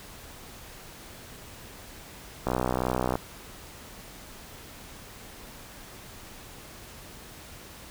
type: click train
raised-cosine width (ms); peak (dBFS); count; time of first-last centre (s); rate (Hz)
1; -12; 44; 2.47-3.155; 62.8
effects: pink hiss -46 dBFS RMS until 7.9 s